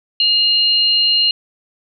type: tone pair together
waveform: sine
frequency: 2849 / 4175 Hz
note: F7 / C8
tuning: +34 / -5 cents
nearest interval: perfect fifth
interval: 661 cents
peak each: -14 dBFS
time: 0.2-1.31 s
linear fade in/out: 2 ms
effects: none